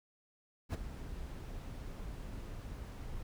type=noise with ADSR envelope; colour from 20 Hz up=brown; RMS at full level=-33 dBFS; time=0.69-3.23 s; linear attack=51 ms; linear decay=15 ms; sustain=-11 dB; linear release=6 ms; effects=none